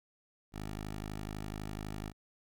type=tone; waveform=10% pulse; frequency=52 Hz; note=G#1; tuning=3 cents sharp; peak=-31 dBFS; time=0.52-2.13 s; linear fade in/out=50 ms; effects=none